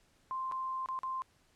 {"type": "tone with dropouts", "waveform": "sine", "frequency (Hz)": 1046.5, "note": "C6", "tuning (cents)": 0, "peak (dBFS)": -34, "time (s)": [0.31, 1.22], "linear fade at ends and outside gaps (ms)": 0, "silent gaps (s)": [[0.514, 0.521], [0.86, 0.887], [0.99, 1.033]], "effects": ["pink hiss -69 dBFS RMS until 1.55 s", "low-pass 10000 Hz 12 dB/octave"]}